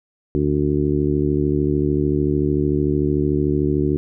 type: harmonic tone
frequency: 73.42 Hz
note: D2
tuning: in tune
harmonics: 1 / 2 / 3 / 4 / 5 / 6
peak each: -25 / -22 / -28 / -21 / -21 / -31 dBFS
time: 0.35-3.97 s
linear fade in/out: 0 ms
effects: none